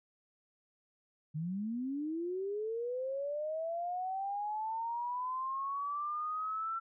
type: linear sweep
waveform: sine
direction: up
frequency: 146.83 to 1350 Hz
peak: -34 dBFS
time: 1.34-6.8 s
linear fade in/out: 20 ms
effects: none